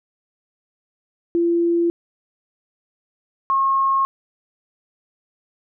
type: tone pair in turn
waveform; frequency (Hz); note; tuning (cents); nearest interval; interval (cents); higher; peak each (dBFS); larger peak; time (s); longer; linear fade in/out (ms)
sine; 340.9 / 1082.3; F4 / C#6; -42 / -42; octave + minor sixth; 2000; second; -15; neither; 1.35-1.9 / 3.5-4.05; neither; 0
effects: none